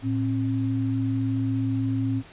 sine tone pair together, 111.93 / 267.6 Hz, A2 / C4, +30 / +39 cents, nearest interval octave + minor third, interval 1509 cents, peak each -25 dBFS, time 0.02-2.23 s, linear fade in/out 50 ms, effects pink hiss -48 dBFS RMS until 2.32 s + resampled to 8000 Hz

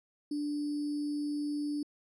sine tone with sample-and-hold, 293.6 Hz, D4, in tune, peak -31 dBFS, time 0.31-1.83 s, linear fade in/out 5 ms, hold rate 4900 Hz, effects low-pass 10000 Hz 12 dB/octave

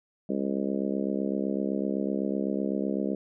harmonic tone, 67.9 Hz, C#2, 35 cents flat, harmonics 3 / 4 / 5 / 6 / 7 / 8 / 9, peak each -30 / -32 / -34 / -36 / -37 / -38 / -39 dBFS, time 0.29-3.15 s, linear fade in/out 5 ms, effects none

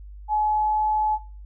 sine tone with pitch glide, 850 to 856.4 Hz, G#5 to A5, +40 to -47 cents, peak -19 dBFS, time 0.28-1.19 s, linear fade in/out 50 ms, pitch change +13 cents, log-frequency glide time 0.4-0.84 s, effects noise-tail reverb RT60 0.4 s tail -21 dB re dry + added 50 Hz sine -38 dBFS peak until 1.45 s

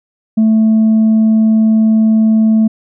sine tone with tanh clipping, 220 Hz, A3, in tune, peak -7 dBFS, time 0.37-2.68 s, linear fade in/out 10 ms, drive 1 dB, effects none

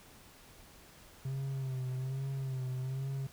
triangle tone with vibrato, 132 Hz, C3, 16 cents sharp, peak -32 dBFS, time 1.25-3.27 s, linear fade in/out 5 ms, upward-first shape sine, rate 1.2 Hz, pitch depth 54 cents each way, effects pink hiss -57 dBFS RMS until 3.32 s

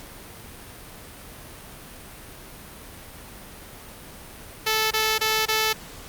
5% pulse tone bursts, 437.3 Hz, A4, 11 cents flat, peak -9 dBFS, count 4, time 4.66-5.732 s, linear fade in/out 10 ms, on 250 ms, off 24 ms, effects pink hiss -42 dBFS RMS until 6.08 s + Opus 48 kbps

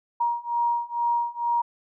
sine beating tone pair, 945 / 947.2 Hz, A#5 / A#5, +23 / +27 cents, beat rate 2.2 Hz, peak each -26 / -25 dBFS, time 0.2-1.62 s, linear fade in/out 10 ms, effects none

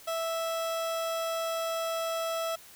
30% pulse tone, 658 Hz, E5, 3 cents flat, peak -27 dBFS, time 0.07-2.56 s, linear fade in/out 10 ms, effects white hiss -52 dBFS RMS until 2.75 s

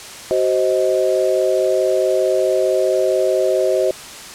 sine chord, C diminished, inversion second, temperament just, 376.7 / 523.3 / 627.9 Hz, Gb4 / C5 / Eb5, +31 / 0 / +16 cents, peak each -18 dBFS, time 0.31-3.91 s, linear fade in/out 0 ms, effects white hiss -34 dBFS RMS until 4.34 s + low-pass 9000 Hz 12 dB/octave

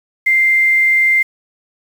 sine tone with quantisation, 2093 Hz, C7, in tune, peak -9 dBFS, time 0.26-1.23 s, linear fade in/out 10 ms, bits 6, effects none

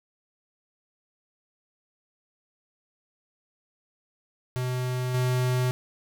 square tone with level steps, 126.3 Hz, B2, 39 cents sharp, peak -27 / -23 dBFS, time 4.56-5.71 s, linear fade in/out 0 ms, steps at 5.14 s, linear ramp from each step 5 ms, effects none

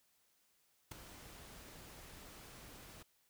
pink noise with ADSR envelope, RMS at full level -43 dBFS, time 0.91-3.03 s, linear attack 8 ms, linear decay 8 ms, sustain -12 dB, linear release 8 ms, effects white hiss -75 dBFS RMS until 3.29 s

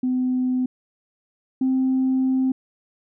sine tone pair in turn, 254.1 / 261.2 Hz, B3 / C4, +49 / -3 cents, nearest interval unison, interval 48 cents, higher second, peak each -18 / -16 dBFS, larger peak second, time 0.03-0.66 / 1.61-2.52 s, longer second, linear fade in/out 5 ms, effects tanh soft clip ceiling -14 dBFS

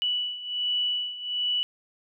sine beating tone pair, 2955 / 2956.3 Hz, F#7 / F#7, -3 / -2 cents, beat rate 1.3 Hz, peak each -31 / -27 dBFS, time 0.02-1.63 s, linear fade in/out 0 ms, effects none

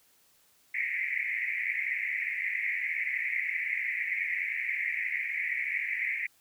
white band-pass noise, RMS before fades -32 dBFS, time 0.74-6.27 s, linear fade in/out 10 ms, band 1900 to 2300 Hz, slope 96 dB/octave, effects white hiss -65 dBFS RMS until 6.4 s

